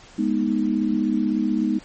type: chord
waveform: sine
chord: G# minor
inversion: none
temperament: equal with one note detuned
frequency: 207.7 / 243.7 / 311.1 Hz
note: G#3 / B3 / D#4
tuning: 0 / -23 / 0 cents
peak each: -23 dBFS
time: 0.18-1.79 s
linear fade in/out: 10 ms
effects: pink hiss -47 dBFS RMS until 1.84 s + MP3 32 kbps